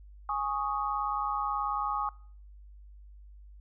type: chord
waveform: sine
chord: Ab suspended fourth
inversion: none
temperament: just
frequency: 830.6 / 1107.5 / 1245.9 Hz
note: Ab5 / Db6 / Eb6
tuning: 0 / -2 / +2 cents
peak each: -33 dBFS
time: 0.29-2.09 s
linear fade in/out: 2 ms
effects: noise-tail reverb RT60 0.5 s tail -23 dB re dry + added 50 Hz sine -48 dBFS peak until 3.6 s